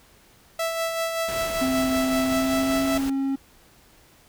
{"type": "tone with tremolo", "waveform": "sawtooth", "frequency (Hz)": 659.3, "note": "E5", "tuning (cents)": 0, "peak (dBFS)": -19, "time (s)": [0.59, 2.98], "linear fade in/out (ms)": 5, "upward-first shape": "sine", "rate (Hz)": 5.2, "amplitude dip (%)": 40}
{"type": "noise", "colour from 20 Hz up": "pink", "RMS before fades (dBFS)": -35, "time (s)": [1.28, 3.1], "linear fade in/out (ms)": 5}
{"type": "tone with pitch glide", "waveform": "triangle", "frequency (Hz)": [261.6, 271.6], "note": ["C4", "C#4"], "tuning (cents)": [0, -35], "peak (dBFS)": -20, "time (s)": [1.61, 3.36], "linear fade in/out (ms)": 10, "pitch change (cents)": 65, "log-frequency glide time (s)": [2.26, 2.86]}
{"effects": ["pink hiss -55 dBFS RMS until 4.28 s"]}